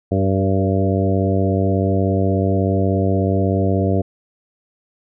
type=harmonic tone with a mistuned harmonic; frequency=96.5 Hz; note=G2; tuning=27 cents flat; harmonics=1 / 2 / 3 / 4 / 5 / 6 / 7; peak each=-18 / -21 / -23 / -24 / -25 / -26 / -26 dBFS; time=0.11-4.02 s; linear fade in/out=10 ms; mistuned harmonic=5; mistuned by=-17 cents; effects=none